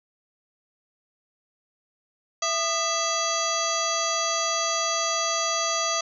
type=harmonic tone with a mistuned harmonic; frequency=663 Hz; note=E5; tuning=10 cents sharp; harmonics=1 / 2 / 3 / 4 / 5 / 6 / 7 / 9 / 10; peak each=-30 / -28 / -35 / -37 / -34 / -38 / -32 / -29 / -34 dBFS; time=2.42-6.01 s; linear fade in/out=5 ms; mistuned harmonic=2; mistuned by=-140 cents; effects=none